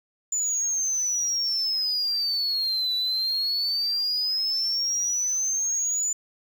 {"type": "exponential two-way sweep", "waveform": "sine", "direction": "down then up", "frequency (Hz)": [7040, 3948, 7040], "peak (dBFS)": -21, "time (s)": [0.32, 6.13], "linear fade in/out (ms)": 5, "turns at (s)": 2.95, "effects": ["tanh soft clip ceiling -21 dBFS", "8-bit"]}